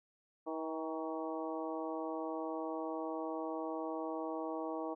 harmonic tone with a mistuned harmonic, 160 Hz, D#3, 49 cents sharp, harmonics 2 / 3 / 4 / 5 / 6 / 7, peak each -41 / -43 / -43 / -46 / -47 / -48 dBFS, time 0.46-4.95 s, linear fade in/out 20 ms, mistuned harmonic 6, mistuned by -45 cents, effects none

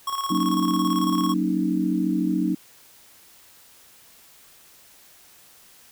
square tone with tremolo, 1100 Hz, C#6, 14 cents flat, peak -24 dBFS, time 0.07-1.34 s, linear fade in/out 5 ms, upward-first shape square, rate 18 Hz, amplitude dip 55%
sine chord, D# minor seventh, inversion first, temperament equal, 185 / 233.1 / 277.2 / 311.1 Hz, F#3 / A#3 / C#4 / D#4, 0 / 0 / 0 / 0 cents, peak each -25 / -28 / -27 / -24 dBFS, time 0.3-2.55 s, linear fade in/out 10 ms
effects white hiss -52 dBFS RMS until 5.91 s

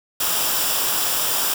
white noise with comb filter, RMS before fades -21 dBFS, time 0.2-1.54 s, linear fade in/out 5 ms, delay 0.47 ms, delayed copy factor -0.55, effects none

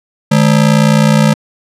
square ring-modulated tone, 182.5 Hz, F#3, 24 cents flat, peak -4 dBFS, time 0.31-1.34 s, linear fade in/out 10 ms, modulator 29.8 Hz, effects low-pass 10000 Hz 12 dB/octave

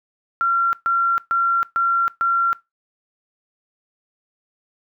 sine tone bursts, 1370 Hz, F6, 34 cents flat, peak -15 dBFS, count 5, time 0.41-2.53 s, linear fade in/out 0 ms, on 320 ms, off 130 ms, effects noise-tail reverb RT60 0.2 s tail -20 dB re dry

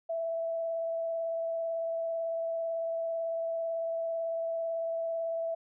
sine tone with vibrato, 661 Hz, E5, 5 cents sharp, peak -30 dBFS, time 0.09-5.55 s, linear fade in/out 10 ms, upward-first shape triangle, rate 18 Hz, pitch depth 13 cents each way, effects none

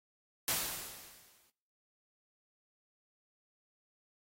white noise with exponential decay, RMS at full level -31 dBFS, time 0.48-1.5 s, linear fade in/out 1 ms, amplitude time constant 220 ms, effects noise-tail reverb RT60 0.8 s tail -24 dB re dry + AAC 48 kbps

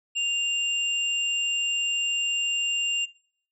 sine tone pair together, 2794 / 7425 Hz, F7 / A#8, 0 / -8 cents, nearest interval octave + perfect fourth, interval 1692 cents, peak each -24 / -34 dBFS, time 0.15-3.06 s, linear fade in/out 20 ms, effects noise-tail reverb RT60 0.6 s tail -21 dB re dry

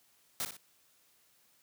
white noise with echo, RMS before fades -35 dBFS, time 0.4-0.45 s, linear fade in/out 0 ms, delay 59 ms, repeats 2, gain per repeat -8 dB, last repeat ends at 0.568 s, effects white hiss -68 dBFS RMS until 1.62 s + high-pass 80 Hz 12 dB/octave

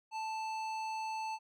sine tone with hard clipping, 880 Hz, A5, in tune, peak -38 dBFS, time 0.11-1.39 s, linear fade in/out 50 ms, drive 13 dB, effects none

